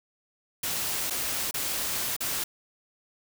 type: noise with dropouts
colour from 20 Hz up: white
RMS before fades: -30 dBFS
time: 0.63-2.44 s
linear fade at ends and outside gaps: 5 ms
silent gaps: 1.1-1.106 / 1.511-1.541 / 2.165-2.205 s
effects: none